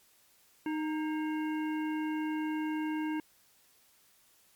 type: harmonic tone with a mistuned harmonic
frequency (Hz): 309.1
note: D#4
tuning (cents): -11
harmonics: 1 / 3 / 5 / 7 / 9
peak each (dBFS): -31 / -41 / -45 / -48 / -50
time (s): 0.66-3.2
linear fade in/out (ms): 2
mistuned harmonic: 5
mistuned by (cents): +64
effects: white hiss -65 dBFS RMS until 4.55 s + MP3 96 kbps